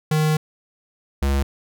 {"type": "tone pair in turn", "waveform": "square", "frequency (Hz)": [154.6, 69.06], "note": ["D#3", "C#2"], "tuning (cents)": [-11, -6], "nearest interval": "octave + major second", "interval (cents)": 1395, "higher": "first", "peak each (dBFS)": [-17, -18], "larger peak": "first", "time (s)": [[0.11, 0.37], [1.22, 1.43]], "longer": "first", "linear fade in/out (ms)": 5, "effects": []}